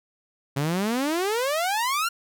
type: exponential sweep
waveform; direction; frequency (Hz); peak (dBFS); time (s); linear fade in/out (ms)
sawtooth; up; 134.1 to 1423; -19; 0.56-2.09; 10
effects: none